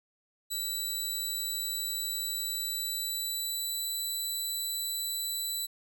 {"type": "tone with pitch glide", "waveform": "15% pulse", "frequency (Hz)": [3951, 3976], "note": ["B7", "B7"], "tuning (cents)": [0, 11], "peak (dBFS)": -25, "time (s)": [0.5, 5.67], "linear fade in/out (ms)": 20, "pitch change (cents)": 11, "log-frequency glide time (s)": [2.42, 3.97], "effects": []}